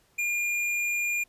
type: tone with tanh clipping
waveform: sine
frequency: 2412 Hz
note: D7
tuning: 46 cents sharp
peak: -27 dBFS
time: 0.18-1.24 s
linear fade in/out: 10 ms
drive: 15 dB
effects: pink hiss -65 dBFS RMS until 1.28 s + resampled to 32000 Hz